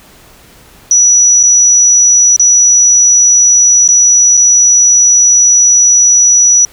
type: tone with dropouts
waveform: sine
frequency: 5880 Hz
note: F#8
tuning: 12 cents flat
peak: -3 dBFS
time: 0.91-6.65 s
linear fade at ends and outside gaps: 1 ms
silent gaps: 1.43-1.435 / 2.363-2.396 / 3.878-3.888 / 4.37-4.374 s
effects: pink hiss -40 dBFS RMS until 6.72 s